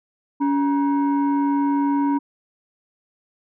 sine tone pair together, 282.4 / 950 Hz, C#4 / A#5, +32 / +33 cents, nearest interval octave + major sixth, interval 2101 cents, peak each -16 / -22 dBFS, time 0.4-2.19 s, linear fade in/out 20 ms, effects tanh soft clip ceiling -14 dBFS

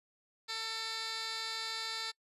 15% pulse tone with band-pass filter, 446.7 Hz, A4, 26 cents sharp, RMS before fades -39 dBFS, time 0.48-2.12 s, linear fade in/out 20 ms, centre 4000 Hz, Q 1.8, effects noise-tail reverb RT60 0.1 s tail -25 dB re dry + resampled to 32000 Hz

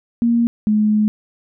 sine tone pair in turn, 234.5 / 212.5 Hz, A#3 / G#3, +11 / +40 cents, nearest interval major second, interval 171 cents, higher first, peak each -12 dBFS, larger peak neither, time 0.22-0.47 / 0.67-1.08 s, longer second, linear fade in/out 0 ms, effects none

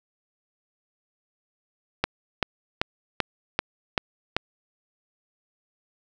click train, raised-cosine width 0.3 ms, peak -5 dBFS, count 7, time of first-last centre 2.04-4.366 s, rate 2.58 Hz, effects none

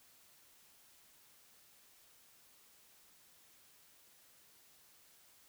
silence, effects white hiss -65 dBFS RMS until 5.48 s

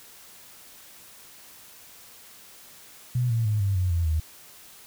sine tone with pitch steps, 123.5 / 114.57 / 106.28 / 98.59 / 91.46 / 84.84 / 78.7 Hz, B2 / A#2 / G#2 / G2 / F#2 / F2 / D#2, 0 / -30 / +40 / +10 / -20 / -50 / +20 cents, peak -21 dBFS, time 3.15-4.2 s, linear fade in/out 5 ms, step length 150 ms, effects white hiss -49 dBFS RMS until 4.86 s

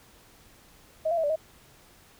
sine tone with pitch steps, 633 / 683 / 648 / 583 / 633 Hz, D#5 / F5 / E5 / D5 / D#5, +30 / -39 / -30 / -13 / +30 cents, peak -23 dBFS, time 1.05-1.36 s, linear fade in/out 10 ms, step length 62 ms, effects pink hiss -56 dBFS RMS until 2.19 s

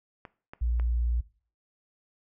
clicks, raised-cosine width 0.5 ms, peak -27 dBFS, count 3, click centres 0.252 / 0.535 / 0.798 s
sine tone, 59 Hz, A#1, 22 cents sharp, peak -24 dBFS, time 0.61-1.21 s, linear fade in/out 10 ms
effects noise-tail reverb RT60 0.4 s tail -18 dB re dry

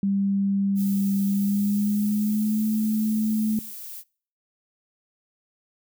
sine tone with pitch glide, 197.5 to 216.6 Hz, G3 to A3, +13 to -27 cents, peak -20 dBFS, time 0.03-3.59 s, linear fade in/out 2 ms, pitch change +160 cents, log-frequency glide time 1.24-2.67 s
violet noise, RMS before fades -38 dBFS, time 0.75-4.04 s, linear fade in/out 50 ms
effects noise-tail reverb RT60 0.5 s tail -26 dB re dry

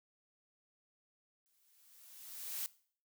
blue noise with exponential growth, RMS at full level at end -38 dBFS, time 1.46-2.66 s, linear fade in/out 0 ms, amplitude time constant 260 ms, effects noise-tail reverb RT60 0.5 s tail -20 dB re dry

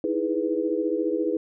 sine chord, E major seventh, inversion third, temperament equal with one note detuned, 315.1 / 329.6 / 415.3 / 493.9 Hz, D#4 / E4 / G#4 / B4, +22 / 0 / 0 / 0 cents, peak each -28 dBFS, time 0.04-1.37 s, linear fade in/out 2 ms, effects none

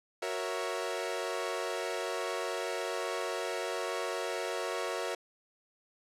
sawtooth chord, F# dominant seventh, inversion none, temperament equal, 370 / 466.2 / 554.4 / 659.3 Hz, F#4 / A#4 / C#5 / E5, 0 / 0 / 0 / 0 cents, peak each -35 / -34 / -35 / -35 dBFS, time 0.22-5.15 s, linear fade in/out 5 ms, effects low-pass 10000 Hz 12 dB/octave

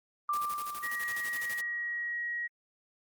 sine tone with exponential decay, 1182 Hz, D6, 11 cents sharp, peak -27 dBFS, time 0.29-2.13 s, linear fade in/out 2 ms, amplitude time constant 400 ms
white noise with tremolo, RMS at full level -42 dBFS, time 0.33-1.61 s, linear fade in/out 5 ms, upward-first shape square, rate 12 Hz, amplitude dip 70%
sine tone, 1900 Hz, A#6, 33 cents sharp, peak -32 dBFS, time 0.82-2.48 s, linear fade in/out 20 ms
effects Opus 24 kbps

